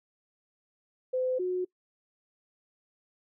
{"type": "tone pair in turn", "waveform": "sine", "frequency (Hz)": [511, 364.7], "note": ["C5", "F#4"], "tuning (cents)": [-41, -25], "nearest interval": "tritone", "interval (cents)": 584, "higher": "first", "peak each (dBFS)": [-26, -27], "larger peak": "first", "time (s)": [[1.13, 1.39], [1.39, 1.65]], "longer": "neither", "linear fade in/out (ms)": 10, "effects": ["noise-tail reverb RT60 0.1 s tail -23 dB re dry"]}